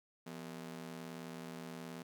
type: ring-modulated tone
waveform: sawtooth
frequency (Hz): 209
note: G#3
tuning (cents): +11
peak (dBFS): -38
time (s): 0.26-2.03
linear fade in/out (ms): 10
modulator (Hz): 39.4
effects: 13-bit